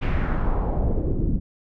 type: noise with low-pass filter sweep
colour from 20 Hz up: brown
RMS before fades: -22 dBFS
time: 0.01-1.4 s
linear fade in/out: 20 ms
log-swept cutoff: 2700 to 230 Hz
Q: 2.1
effects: none